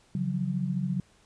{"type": "tone cluster", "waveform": "sine", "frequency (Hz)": [140.5, 171.1, 185.5], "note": ["C#3", "F3", "F#3"], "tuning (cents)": [24, -35, 5], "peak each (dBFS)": [-31, -35, -29], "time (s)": [0.15, 1], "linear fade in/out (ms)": 2, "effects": ["pink hiss -62 dBFS RMS until 1.25 s", "resampled to 22050 Hz"]}